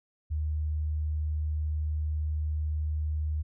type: tone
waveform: sine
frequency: 76.5 Hz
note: D#2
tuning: 29 cents flat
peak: -27 dBFS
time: 0.3-3.43 s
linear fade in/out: 20 ms
effects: none